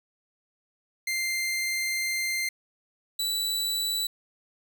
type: tone pair in turn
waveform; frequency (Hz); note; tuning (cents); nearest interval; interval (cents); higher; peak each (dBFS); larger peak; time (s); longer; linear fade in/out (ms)
sawtooth; 2093 / 3951; C7 / B7; 0 / 0; major seventh; 1100; second; -23; neither; 1.07-2.49 / 3.19-4.07; first; 5
effects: none